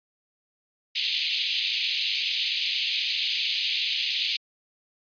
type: band-pass noise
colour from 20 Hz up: white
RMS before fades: -27 dBFS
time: 0.95-4.37 s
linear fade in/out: 10 ms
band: 2400 to 4500 Hz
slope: 48 dB/octave
effects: resampled to 11025 Hz